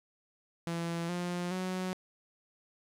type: tone with pitch steps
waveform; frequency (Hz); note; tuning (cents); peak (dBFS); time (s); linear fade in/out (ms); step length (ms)
sawtooth; 168.6 / 176.57 / 184.92; E3 / F3 / F#3; +39 / +19 / -1; -29; 0.67-1.93; 0; 420
effects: low-pass 10000 Hz 12 dB/octave + 11-bit